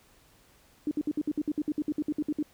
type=tone bursts; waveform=sine; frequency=300 Hz; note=D4; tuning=37 cents sharp; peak=-25 dBFS; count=16; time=0.87-2.427 s; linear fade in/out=2 ms; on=42 ms; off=59 ms; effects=pink hiss -61 dBFS RMS until 2.53 s